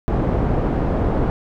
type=low-pass noise; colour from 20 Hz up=pink; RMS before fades=-19 dBFS; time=0.08-1.3 s; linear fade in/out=0 ms; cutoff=690 Hz; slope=12 dB/octave; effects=none